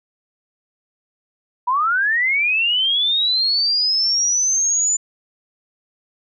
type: linear sweep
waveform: sine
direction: up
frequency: 955 to 7070 Hz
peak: -15 dBFS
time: 1.67-4.97 s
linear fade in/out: 10 ms
effects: none